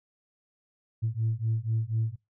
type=beating tone pair; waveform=sine; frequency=110 / 114.1 Hz; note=A2 / A#2; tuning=0 / -37 cents; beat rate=4.1 Hz; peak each=-28 dBFS; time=1.02-2.16 s; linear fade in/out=20 ms; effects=noise-tail reverb RT60 0.2 s tail -21 dB re dry + tanh soft clip ceiling -20 dBFS